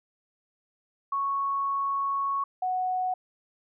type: tone pair in turn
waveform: sine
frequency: 1107 / 738.8 Hz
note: C#6 / F#5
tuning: -3 / -3 cents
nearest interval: perfect fifth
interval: 700 cents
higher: first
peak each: -25 dBFS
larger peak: neither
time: 1.12-2.44 / 2.62-3.14 s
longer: first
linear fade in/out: 5 ms
effects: none